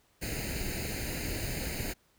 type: noise with comb filter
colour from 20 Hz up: pink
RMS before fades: -35 dBFS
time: 0.21-1.94 s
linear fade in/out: 20 ms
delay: 0.44 ms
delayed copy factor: +0.8
effects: pink hiss -68 dBFS RMS until 2.18 s